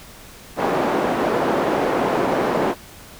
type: band-pass noise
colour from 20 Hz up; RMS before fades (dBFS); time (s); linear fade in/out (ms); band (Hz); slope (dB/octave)
white; -20; 0.56-2.75; 50; 240 to 680; 12
effects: pink hiss -42 dBFS RMS until 3.19 s